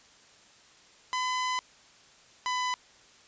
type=tone pair in turn; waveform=sawtooth; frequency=1010 / 1001.3 Hz; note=B5 / B5; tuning=+39 / +24 cents; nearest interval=unison; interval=15 cents; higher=first; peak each=-24 dBFS; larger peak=neither; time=1.13-1.59 / 2.46-2.74 s; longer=first; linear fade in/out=0 ms; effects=white hiss -57 dBFS RMS until 3.27 s + resampled to 16000 Hz